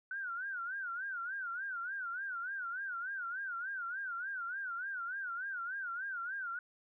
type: tone with vibrato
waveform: sine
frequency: 1485 Hz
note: F#6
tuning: 6 cents sharp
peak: -37 dBFS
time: 0.11-6.59 s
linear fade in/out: 2 ms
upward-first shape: sine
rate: 3.4 Hz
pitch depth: 150 cents each way
effects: none